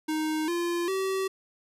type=tone with pitch steps; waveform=square; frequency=311.1 / 345.2 / 383 Hz; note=D#4 / F4 / G4; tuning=0 / -20 / -40 cents; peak=-27 dBFS; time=0.08-1.28 s; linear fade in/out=10 ms; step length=400 ms; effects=resampled to 32000 Hz